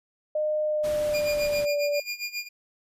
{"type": "tone with pitch glide", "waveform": "sine", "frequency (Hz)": [610, 581.4], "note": ["D#5", "D5"], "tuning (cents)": [-34, -18], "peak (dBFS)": -23, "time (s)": [0.35, 2], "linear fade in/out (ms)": 5, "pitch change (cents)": -84, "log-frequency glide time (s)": [0.64, 1.76]}
{"type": "noise", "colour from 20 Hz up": "pink", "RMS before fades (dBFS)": -39, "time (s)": [0.83, 1.66], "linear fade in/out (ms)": 20}
{"type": "tone with tremolo", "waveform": "25% pulse", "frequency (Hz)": 2417, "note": "D7", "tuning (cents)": 49, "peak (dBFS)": -24, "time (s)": [1.13, 2.49], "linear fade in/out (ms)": 20, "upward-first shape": "sine", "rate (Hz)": 7.4, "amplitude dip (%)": 85}
{"effects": ["resampled to 32000 Hz"]}